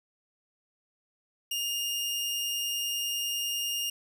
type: tone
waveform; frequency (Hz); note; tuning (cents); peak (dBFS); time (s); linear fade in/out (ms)
sawtooth; 2830; F7; +22; -26; 1.51-3.9; 5
effects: none